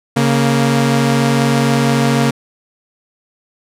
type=tone pair together; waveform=sawtooth; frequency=138.59 / 233.1 Hz; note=C#3 / A#3; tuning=0 / 0 cents; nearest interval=major sixth; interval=900 cents; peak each=-10 dBFS; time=0.16-2.31 s; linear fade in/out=10 ms; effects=low-pass 11000 Hz 12 dB/octave